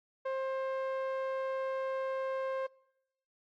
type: tone with low-pass filter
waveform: sawtooth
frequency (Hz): 530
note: C5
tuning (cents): +22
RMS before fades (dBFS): -35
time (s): 0.25-2.67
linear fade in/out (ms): 10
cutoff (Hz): 1400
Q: 0.63
effects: noise-tail reverb RT60 0.9 s tail -26 dB re dry + AAC 48 kbps